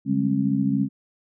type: tone cluster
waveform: sine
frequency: 141.8 / 191.5 / 205.9 / 269.8 Hz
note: C#3 / G3 / G#3 / C#4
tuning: +40 / -40 / -15 / -47 cents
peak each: -27 / -29 / -23 / -23 dBFS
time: 0.05-0.89 s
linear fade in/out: 50 ms
effects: none